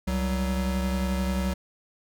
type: tone pair together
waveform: square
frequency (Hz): 66.4 / 187.8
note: C2 / F#3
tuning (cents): +26 / +26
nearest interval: octave + tritone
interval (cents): 1800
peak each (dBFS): -28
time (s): 0.07-1.54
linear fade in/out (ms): 10
effects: none